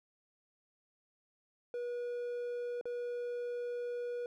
triangle tone with dropouts, 483.7 Hz, B4, 36 cents flat, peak -34 dBFS, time 1.74-4.26 s, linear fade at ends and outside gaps 1 ms, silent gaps 2.812-2.855 s, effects none

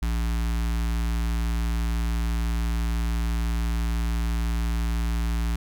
square tone with notch filter, 57 Hz, A#1, 38 cents flat, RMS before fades -25 dBFS, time 0.02-5.56 s, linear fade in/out 5 ms, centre 510 Hz, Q 0.88, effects none

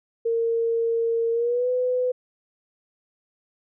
sine tone with pitch glide, 460 to 501.6 Hz, A#4 to B4, -23 to +27 cents, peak -20 dBFS, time 0.25-2.12 s, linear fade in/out 10 ms, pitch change +150 cents, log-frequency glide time 1.32-1.69 s, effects none

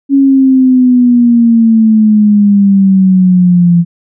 sine exponential sweep, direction down, 278 to 170 Hz, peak -3 dBFS, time 0.09-3.85 s, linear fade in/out 50 ms, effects none

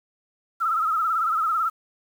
sine tone with vibrato, 1305 Hz, E6, 18 cents flat, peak -20 dBFS, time 0.6-1.7 s, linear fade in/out 20 ms, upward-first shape sine, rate 18 Hz, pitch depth 83 cents each way, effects 8-bit

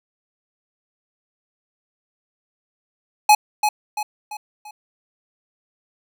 square tone with echo, 843 Hz, G#5, 26 cents sharp, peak -9 dBFS, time 3.29-3.35 s, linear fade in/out 5 ms, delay 340 ms, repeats 4, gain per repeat -7 dB, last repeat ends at 4.71 s, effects none

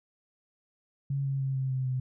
sine tone with pitch steps, 138.59 / 136.52 / 134.49 / 132.48 / 130.51 / 128.56 Hz, C#3 / C#3 / C3 / C3 / C3 / C3, 0 / -26 / +48 / +22 / -4 / -30 cents, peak -27 dBFS, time 1.1-2 s, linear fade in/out 5 ms, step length 150 ms, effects none

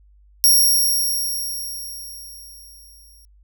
5% pulse tone with exponential decay, 5588 Hz, F8, in tune, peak -4 dBFS, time 0.44-3.25 s, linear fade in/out 0 ms, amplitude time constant 610 ms, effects added 50 Hz sine -49 dBFS peak until 3.43 s

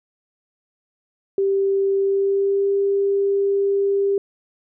sine tone with pitch glide, 392 to 397.2 Hz, G4 to G4, 0 to +23 cents, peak -16 dBFS, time 1.38-4.18 s, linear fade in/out 2 ms, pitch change +23 cents, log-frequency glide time 1.98-2.7 s, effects none

